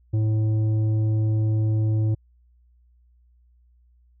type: tone with tanh clipping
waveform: sine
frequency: 108.7 Hz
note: A2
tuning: 21 cents flat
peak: -20 dBFS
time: 0.13-2.15 s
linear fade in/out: 10 ms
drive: 8 dB
effects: added 60 Hz sine -55 dBFS peak until 4.2 s